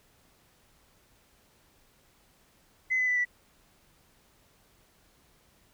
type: tone with pitch steps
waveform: sine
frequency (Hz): 2036 / 2011 / 1987.2 / 1963.2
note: C7 / B6 / B6 / B6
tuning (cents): -48 / +31 / +10 / -11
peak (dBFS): -23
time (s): 2.9-3.252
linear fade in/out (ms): 20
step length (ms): 88
effects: tanh soft clip ceiling -19 dBFS + pink hiss -64 dBFS RMS until 5.73 s